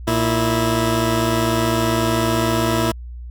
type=tone pair together; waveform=15% pulse; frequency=115.7 / 327.2 Hz; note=A#2 / E4; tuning=-13 / -13 cents; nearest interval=octave + tritone; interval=1800 cents; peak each=-13 dBFS; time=0.07-2.92 s; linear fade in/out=10 ms; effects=added 60 Hz sine -30 dBFS peak until 3.3 s